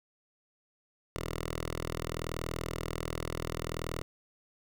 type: tone with notch filter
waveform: 5% pulse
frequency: 40.65 Hz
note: E1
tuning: 23 cents flat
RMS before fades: -37 dBFS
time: 1.16-4.02 s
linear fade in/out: 0 ms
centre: 230 Hz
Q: 1.3
effects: none